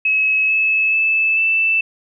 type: tone with pitch steps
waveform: sine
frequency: 2572 / 2597 / 2623 / 2649 Hz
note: E7 / E7 / E7 / E7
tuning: -43 / -26 / -9 / +8 cents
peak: -13 dBFS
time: 0.05-1.81 s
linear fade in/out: 5 ms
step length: 440 ms
effects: none